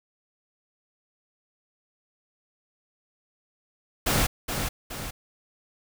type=noise with echo; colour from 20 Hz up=pink; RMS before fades=-23 dBFS; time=4.06-4.27 s; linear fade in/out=10 ms; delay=420 ms; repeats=2; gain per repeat=-6 dB; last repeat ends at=5.11 s; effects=none